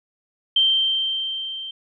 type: tone with level ramp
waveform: sine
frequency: 3136 Hz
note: G7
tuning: in tune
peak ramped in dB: -13 to -30 dBFS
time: 0.56-1.71 s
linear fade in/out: 5 ms
effects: none